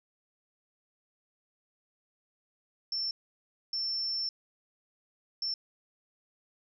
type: tone bursts at uneven times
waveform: sine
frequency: 5380 Hz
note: E8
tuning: 34 cents sharp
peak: -30 dBFS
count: 3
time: 2.92-3.11 / 3.73-4.29 / 5.42-5.54 s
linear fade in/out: 2 ms
effects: none

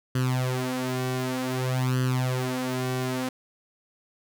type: tone with flanger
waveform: sawtooth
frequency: 128.1 Hz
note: C3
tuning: 36 cents flat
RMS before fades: -27 dBFS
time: 0.15-3.29 s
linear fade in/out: 5 ms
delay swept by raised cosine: 0.65 to 5.15 ms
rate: 0.54 Hz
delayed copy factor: +0.8
effects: none

